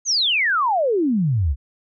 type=exponential sweep; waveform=sine; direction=down; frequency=6645 to 61.5 Hz; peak=-16 dBFS; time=0.05-1.56 s; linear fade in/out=50 ms; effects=none